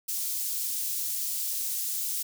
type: high-pass noise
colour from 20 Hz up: white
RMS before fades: -31 dBFS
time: 0.08-2.23 s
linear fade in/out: 10 ms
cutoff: 5800 Hz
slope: 12 dB/octave
effects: none